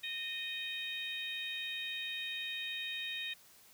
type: harmonic tone with a mistuned harmonic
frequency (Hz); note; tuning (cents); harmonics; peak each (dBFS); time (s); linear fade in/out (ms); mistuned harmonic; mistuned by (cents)
622.3; D#5; 0; 3 / 4 / 5 / 6; -45 / -42 / -46 / -41; 0.03-3.34; 10; 3; -24
effects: white hiss -61 dBFS RMS until 3.73 s